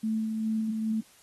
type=tone with tremolo; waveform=sine; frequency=220 Hz; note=A3; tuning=in tune; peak=-25 dBFS; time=0.03-1.01 s; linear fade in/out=10 ms; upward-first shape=sine; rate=2.5 Hz; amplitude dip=35%; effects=white hiss -58 dBFS RMS until 1.22 s + AAC 32 kbps